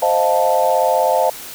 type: chord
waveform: sine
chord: F dominant seventh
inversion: second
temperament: equal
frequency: 523.3 / 622.3 / 698.5 / 880 Hz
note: C5 / Eb5 / F5 / A5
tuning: 0 / 0 / 0 / 0 cents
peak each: -18 dBFS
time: 0.02-1.3 s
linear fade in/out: 5 ms
effects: white hiss -33 dBFS RMS until 1.54 s